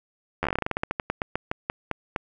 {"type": "slowing click train", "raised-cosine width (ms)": 0.5, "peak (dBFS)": -10, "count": 23, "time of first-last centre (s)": [0.43, 2.162], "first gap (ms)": 11, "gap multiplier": 1.16, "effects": []}